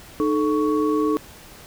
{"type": "tone cluster", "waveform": "sine", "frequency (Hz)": [306, 434.7, 1115], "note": ["D#4", "A4", "C#6"], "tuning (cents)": [-29, -21, 10], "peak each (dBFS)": [-20, -22, -27], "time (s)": [0.2, 1.17], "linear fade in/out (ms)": 0, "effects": ["pink hiss -44 dBFS RMS until 1.66 s"]}